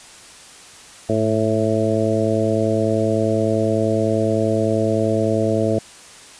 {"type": "harmonic tone with a mistuned harmonic", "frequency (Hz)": 110, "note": "A2", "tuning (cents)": 0, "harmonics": [1, 2, 3, 4, 5, 6], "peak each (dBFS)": [-23, -23, -23, -23, -23, -23], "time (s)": [1.09, 5.79], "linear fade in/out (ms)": 5, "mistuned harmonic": 1, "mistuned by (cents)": -53, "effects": ["white hiss -42 dBFS RMS until 6.39 s", "resampled to 22050 Hz"]}